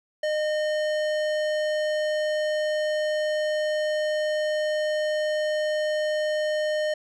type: tone with tanh clipping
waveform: sine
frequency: 611 Hz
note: D#5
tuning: 32 cents flat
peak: -25 dBFS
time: 0.23-6.94 s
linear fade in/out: 5 ms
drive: 17 dB
effects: none